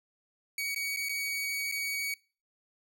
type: tone with dropouts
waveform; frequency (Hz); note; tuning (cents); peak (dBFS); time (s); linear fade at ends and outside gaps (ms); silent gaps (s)
sawtooth; 2253; C#7; +28; -28; 0.58-2.14; 2; 0.747-0.76 / 0.963-0.97 / 1.087-1.093 / 1.715-1.722
effects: noise-tail reverb RT60 0.4 s tail -26 dB re dry